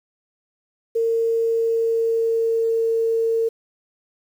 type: tone with pitch glide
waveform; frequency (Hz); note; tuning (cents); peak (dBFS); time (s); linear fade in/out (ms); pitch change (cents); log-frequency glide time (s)
sine; 456.9 to 454.3; A#4 to A#4; -35 to -45; -17; 0.95-3.49; 10; -10; 1.31-2.87
effects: 8-bit